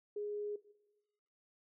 sine tone, 415 Hz, G#4, 1 cent flat, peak -37 dBFS, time 0.16-0.56 s, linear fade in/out 5 ms, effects noise-tail reverb RT60 1.0 s tail -17 dB re dry

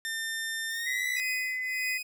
sawtooth tone with pitch glide, 1800 to 1962.9 Hz, A6 to B6, +39 to -11 cents, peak -28 dBFS, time 0.05-1.2 s, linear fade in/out 0 ms, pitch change +150 cents, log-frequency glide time 0.7-1.07 s
sine tone, 2026 Hz, B6, 44 cents sharp, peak -30 dBFS, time 0.86-1.98 s, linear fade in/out 10 ms
sawtooth tone with tremolo, 2500 Hz, D#7, 8 cents sharp, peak -27 dBFS, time 1.16-2.03 s, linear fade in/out 10 ms, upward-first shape triangle, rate 1.7 Hz, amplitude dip 95%
effects none

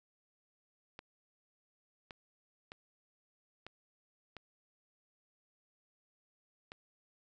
clicks, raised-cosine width 0.3 ms, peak -30 dBFS, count 6, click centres 0.991 / 2.108 / 2.719 / 3.666 / 4.367 / 6.719 s, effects resampled to 16000 Hz + 10-bit

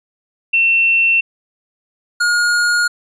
sine / square tone pair in turn, 2700 / 1431.1 Hz, E7 / F6, +41 / +42 cents, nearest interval major seventh, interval 1099 cents, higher first, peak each -10 / -13 dBFS, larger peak first, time 0.53-1.21 / 2.2-2.88 s, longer neither, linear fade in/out 10 ms, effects resampled to 22050 Hz

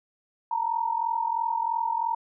sine tone pair together, 904 / 947 Hz, A5 / A#5, +47 / +27 cents, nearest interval minor second, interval 80 cents, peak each -27 dBFS, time 0.51-2.15 s, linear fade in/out 5 ms, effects none

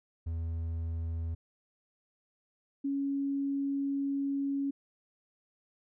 triangle / sine tone pair in turn, 82.41 / 277.9 Hz, E2 / C#4, 0 / +4 cents, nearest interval octave + major sixth, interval 2104 cents, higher second, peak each -30 / -29 dBFS, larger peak second, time 0.26-1.35 / 2.84-4.71 s, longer second, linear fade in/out 10 ms, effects none

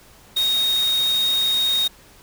sine tone in noise, 3729 Hz, A#7, in tune, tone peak -17 dBFS, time 0.36-1.88 s, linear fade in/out 10 ms, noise white, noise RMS -31 dBFS, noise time 0.36-1.88 s, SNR +11 dB, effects pink hiss -49 dBFS RMS until 2.22 s

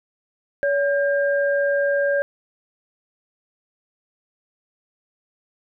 sine tone pair together, 567 / 1603.7 Hz, C#5 / G6, +39 / +39 cents, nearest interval octave + tritone, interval 1800 cents, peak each -18 / -24 dBFS, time 0.63-2.22 s, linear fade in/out 0 ms, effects none

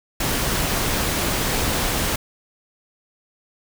pink noise, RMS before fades -22 dBFS, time 0.2-2.16 s, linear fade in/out 5 ms, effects none

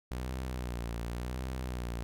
sawtooth tone with vibrato, 61 Hz, B1, 21 cents flat, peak -31 dBFS, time 0.11-2.03 s, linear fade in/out 0 ms, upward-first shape sine, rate 0.9 Hz, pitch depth 93 cents each way, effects none

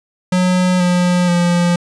square tone with pitch steps, 182.3 / 178.34 / 174.47 Hz, F#3 / F3 / F3, -25 / +37 / -1 cents, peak -12 dBFS, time 0.32-1.76 s, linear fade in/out 5 ms, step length 480 ms, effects resampled to 22050 Hz

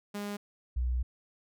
sawtooth / sine tone pair in turn, 204.5 / 61.75 Hz, G#3 / B1, -26 / 0 cents, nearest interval octave + major sixth, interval 2074 cents, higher first, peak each -31 / -27 dBFS, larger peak second, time 0.14-0.37 / 0.76-1.03 s, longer second, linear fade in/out 10 ms, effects none

